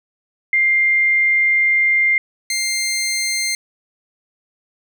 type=tone pair in turn; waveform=sine / 15% pulse; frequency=2100 / 2100 Hz; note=C7 / C7; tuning=+6 / +6 cents; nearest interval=unison; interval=0 cents; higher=neither; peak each=-12 dBFS; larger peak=neither; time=0.53-2.18 / 2.5-3.55 s; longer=first; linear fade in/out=2 ms; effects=none